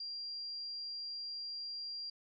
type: tone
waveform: sine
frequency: 4762 Hz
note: D8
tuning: 23 cents sharp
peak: -40 dBFS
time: 0-2.1 s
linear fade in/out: 5 ms
effects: none